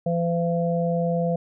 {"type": "harmonic tone", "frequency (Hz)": 170, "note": "F3", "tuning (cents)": -46, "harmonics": [1, 3, 4], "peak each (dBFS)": [-23, -25, -28], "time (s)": [0.06, 1.36], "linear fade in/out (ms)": 5, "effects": []}